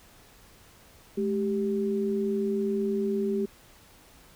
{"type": "tone pair together", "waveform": "sine", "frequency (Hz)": [212.5, 392], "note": ["G#3", "G4"], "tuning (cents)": [40, 0], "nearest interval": "major seventh", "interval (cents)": 1060, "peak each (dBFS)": [-28, -27], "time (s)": [1.17, 3.46], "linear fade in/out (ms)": 10, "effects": ["pink hiss -55 dBFS RMS until 4.35 s"]}